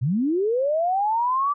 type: linear sweep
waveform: sine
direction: up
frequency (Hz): 110 to 1174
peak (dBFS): -19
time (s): 0.01-1.54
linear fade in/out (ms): 20
effects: none